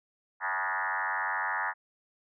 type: tone with frequency modulation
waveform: sine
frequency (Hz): 1340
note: E6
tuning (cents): +28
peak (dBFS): -28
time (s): 0.4-1.74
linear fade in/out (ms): 50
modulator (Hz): 94.1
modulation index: 5.8
effects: none